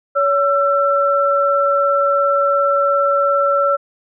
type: tone pair together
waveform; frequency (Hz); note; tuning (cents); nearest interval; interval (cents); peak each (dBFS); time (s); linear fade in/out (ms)
sine; 564 / 1341.4; C#5 / E6; +30 / +30; octave + minor third; 1500; -15; 0.15-3.77; 20
effects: none